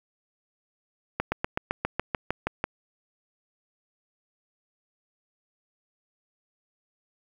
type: slowing click train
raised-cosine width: 0.5 ms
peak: -10 dBFS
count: 11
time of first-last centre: 1.2-2.641 s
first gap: 120 ms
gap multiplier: 1.04
effects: 8-bit